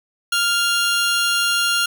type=tone pair together; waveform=20% pulse; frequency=1399 / 3327 Hz; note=F6 / G#7; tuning=+3 / +2 cents; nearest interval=octave + minor third; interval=1499 cents; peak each=-12 / -20 dBFS; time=0.32-1.86 s; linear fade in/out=5 ms; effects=none